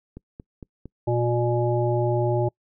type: click train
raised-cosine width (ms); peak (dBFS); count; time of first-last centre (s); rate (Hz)
3; -25; 5; 0.17-1.085; 4.37
type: harmonic tone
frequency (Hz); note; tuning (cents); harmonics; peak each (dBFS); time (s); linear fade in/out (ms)
119.9; A#2; +49; 1 / 3 / 5 / 7; -23 / -24 / -27 / -30; 1.07-2.49; 10
effects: noise-tail reverb RT60 0.1 s tail -26 dB re dry